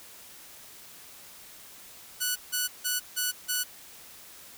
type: tone bursts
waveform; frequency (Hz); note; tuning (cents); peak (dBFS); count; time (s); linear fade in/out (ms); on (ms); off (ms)
5% pulse; 1480; F#6; 0; -15; 5; 2.2-3.64; 20; 160; 160
effects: white hiss -49 dBFS RMS until 4.57 s